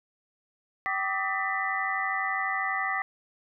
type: tone cluster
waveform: sine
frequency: 771 / 1169 / 1261 / 1793 / 1984 Hz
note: G5 / D6 / D#6 / A6 / B6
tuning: -29 / -8 / +23 / +32 / +7 cents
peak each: -33 / -33 / -37 / -34 / -30 dBFS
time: 0.86-3.02 s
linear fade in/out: 0 ms
effects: none